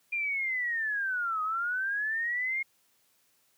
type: linear two-way sweep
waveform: sine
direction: down then up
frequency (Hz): 2416 to 1244.5 to 2157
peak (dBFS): -28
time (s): 0.12-2.63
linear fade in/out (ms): 10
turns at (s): 1.42
effects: white hiss -69 dBFS RMS until 3.57 s + high-pass 80 Hz 12 dB/octave